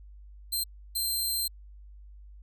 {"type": "tone bursts at uneven times", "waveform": "15% pulse", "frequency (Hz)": 4147, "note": "C8", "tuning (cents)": -16, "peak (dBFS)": -21, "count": 2, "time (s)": [[0.52, 0.64], [0.95, 1.48]], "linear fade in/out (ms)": 10, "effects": ["added 50 Hz sine -46 dBFS peak until 2.42 s"]}